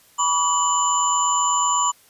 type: tone cluster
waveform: sine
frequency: 978 / 1146 / 2978 / 7110 Hz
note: B5 / D6 / F#7 / A8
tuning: -17 / -43 / +11 / +17 cents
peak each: -22 / -21 / -30 / -22 dBFS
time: 0.18-1.92 s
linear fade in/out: 20 ms
effects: white hiss -54 dBFS RMS until 2.09 s + resampled to 32000 Hz